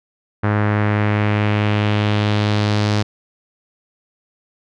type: tone with low-pass filter sweep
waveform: sawtooth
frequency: 104.7 Hz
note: G#2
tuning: 15 cents sharp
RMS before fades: -17 dBFS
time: 0.43-3.03 s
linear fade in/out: 10 ms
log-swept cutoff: 1600 to 5000 Hz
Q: 1.9
effects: none

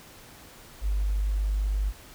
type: tone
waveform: sine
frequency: 50.3 Hz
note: G1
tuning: 45 cents sharp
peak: -23 dBFS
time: 0.81-1.93 s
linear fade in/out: 50 ms
effects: pink hiss -49 dBFS RMS until 2.14 s

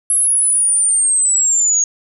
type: linear sweep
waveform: sine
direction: down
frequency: 10940 to 6590 Hz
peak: -11 dBFS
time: 0.1-1.84 s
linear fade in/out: 2 ms
effects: none

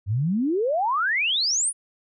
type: exponential sweep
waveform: sine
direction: up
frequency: 92.5 to 10130 Hz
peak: -20 dBFS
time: 0.06-1.73 s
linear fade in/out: 50 ms
effects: none

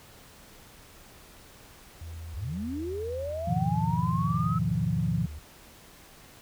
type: tone with pitch glide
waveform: sine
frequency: 82.41 to 74.27 Hz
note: E2 to D2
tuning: 0 to +20 cents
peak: -37 dBFS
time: 2.01-5.39 s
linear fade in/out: 5 ms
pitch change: -180 cents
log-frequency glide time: 4.16-5.23 s
type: linear sweep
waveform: sine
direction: up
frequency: 58.27 to 1307 Hz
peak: -31 dBFS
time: 2.34-4.59 s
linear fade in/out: 10 ms
type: chord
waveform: sine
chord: F half-diminished seventh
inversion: first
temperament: equal with one note detuned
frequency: 104.13 / 123.47 / 155.56 / 174.61 Hz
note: Ab2 / Cb3 / Eb3 / F3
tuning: +5 / 0 / 0 / 0 cents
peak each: -33 / -31 / -29 / -29 dBFS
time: 3.47-5.26 s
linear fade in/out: 10 ms
effects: pink hiss -52 dBFS RMS until 6.41 s

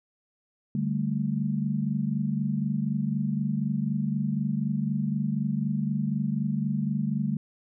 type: chord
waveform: sine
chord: D suspended fourth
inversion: none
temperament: equal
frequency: 146.83 / 196 / 220 Hz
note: D3 / G3 / A3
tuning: 0 / 0 / 0 cents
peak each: -29 dBFS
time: 0.75-7.37 s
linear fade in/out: 2 ms
effects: none

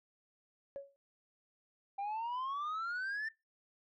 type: tone with exponential decay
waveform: sine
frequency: 557 Hz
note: C#5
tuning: 8 cents sharp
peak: -36 dBFS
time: 0.76-0.96 s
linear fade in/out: 0 ms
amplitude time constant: 43 ms
type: exponential sweep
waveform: sine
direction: up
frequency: 784 to 1806 Hz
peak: -33 dBFS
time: 1.98-3.29 s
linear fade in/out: 10 ms
effects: noise-tail reverb RT60 0.2 s tail -21 dB re dry + tanh soft clip ceiling -35 dBFS

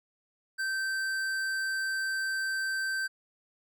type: tone with tanh clipping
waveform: sine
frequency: 1555 Hz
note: G6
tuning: 14 cents flat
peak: -31 dBFS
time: 0.58-3.08 s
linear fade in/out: 20 ms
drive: 15 dB
effects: none

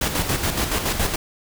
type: noise with tremolo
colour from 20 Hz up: pink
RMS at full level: -21 dBFS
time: 0.01-1.16 s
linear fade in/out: 5 ms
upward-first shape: square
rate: 7.1 Hz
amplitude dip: 50%
effects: none

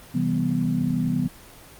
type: chord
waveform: sine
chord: C major seventh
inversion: none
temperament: equal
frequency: 130.81 / 164.81 / 196 / 246.9 Hz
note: C3 / E3 / G3 / B3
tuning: 0 / 0 / 0 / 0 cents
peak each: -29 / -25 / -28 / -24 dBFS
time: 0.14-1.28 s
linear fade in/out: 10 ms
effects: pink hiss -46 dBFS RMS until 1.79 s + Opus 24 kbps

